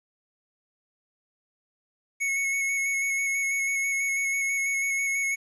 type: tone with vibrato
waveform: square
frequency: 2200 Hz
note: C#7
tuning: 14 cents flat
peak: -25 dBFS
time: 2.2-5.36 s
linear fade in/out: 20 ms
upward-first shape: square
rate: 6.1 Hz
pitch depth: 15 cents each way
effects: resampled to 24000 Hz + 10-bit